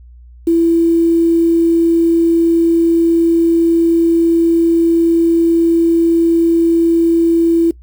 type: tone with quantisation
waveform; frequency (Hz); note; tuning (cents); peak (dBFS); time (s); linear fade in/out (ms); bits
sine; 333.8; E4; +22; -8; 0.47-7.71; 5; 6
effects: noise-tail reverb RT60 0.1 s tail -21 dB re dry + added 60 Hz sine -36 dBFS peak until 7.82 s